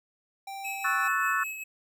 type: tone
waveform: square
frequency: 784 Hz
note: G5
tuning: in tune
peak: -37 dBFS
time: 0.47-1.08 s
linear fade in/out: 5 ms
type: tone with tremolo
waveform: square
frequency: 2576 Hz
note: E7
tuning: 41 cents flat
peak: -33 dBFS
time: 0.64-1.64 s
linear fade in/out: 10 ms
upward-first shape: sine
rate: 5.1 Hz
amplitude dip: 45%
type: chord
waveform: sine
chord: F# minor seventh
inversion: second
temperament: equal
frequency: 1108.7 / 1318.5 / 1480 / 1760 Hz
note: C#6 / E6 / F#6 / A6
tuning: 0 / 0 / 0 / 0 cents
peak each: -30 dBFS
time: 0.84-1.44 s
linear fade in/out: 10 ms
effects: none